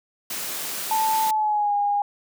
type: high-pass noise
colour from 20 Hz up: white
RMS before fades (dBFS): -30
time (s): 0.3-1.31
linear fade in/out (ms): 5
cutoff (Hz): 150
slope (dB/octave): 24
type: tone with pitch glide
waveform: sine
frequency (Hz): 880 to 816.3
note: A5 to G#5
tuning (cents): 0 to -30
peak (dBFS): -19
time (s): 0.91-2.02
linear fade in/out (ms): 2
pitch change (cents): -130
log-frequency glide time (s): 1.23-1.74
effects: none